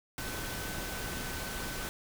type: tone in noise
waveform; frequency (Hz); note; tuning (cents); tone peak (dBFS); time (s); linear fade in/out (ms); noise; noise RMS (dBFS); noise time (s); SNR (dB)
sine; 1519; F#6; +45; -45; 0.18-1.89; 0; pink; -38; 0.18-1.89; -10
effects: none